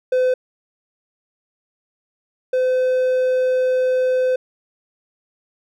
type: tone pair in turn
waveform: triangle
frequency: 509 / 510.9 Hz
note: C5 / C5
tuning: -48 / -41 cents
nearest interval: unison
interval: 7 cents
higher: second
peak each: -12 / -13 dBFS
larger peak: first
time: 0.12-0.34 / 2.53-4.36 s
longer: second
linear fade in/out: 5 ms
effects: none